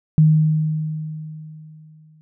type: tone with exponential decay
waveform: sine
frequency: 155.56 Hz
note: D#3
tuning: in tune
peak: -8 dBFS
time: 0.18-2.21 s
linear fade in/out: 0 ms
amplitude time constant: 440 ms
effects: none